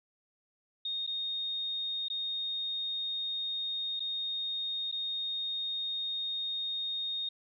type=tone with dropouts; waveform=sine; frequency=3700 Hz; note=A#7; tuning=14 cents flat; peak=-32 dBFS; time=0.85-7.29 s; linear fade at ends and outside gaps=5 ms; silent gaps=1.066-1.074 / 2.084-2.1 / 3.996-4.003 / 4.915-4.924 s; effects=none